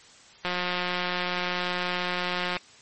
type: click train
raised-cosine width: 0.3 ms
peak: -12 dBFS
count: 380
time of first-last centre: 0.45-2.567 s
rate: 179 Hz
effects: white hiss -52 dBFS RMS until 2.81 s + MP3 32 kbps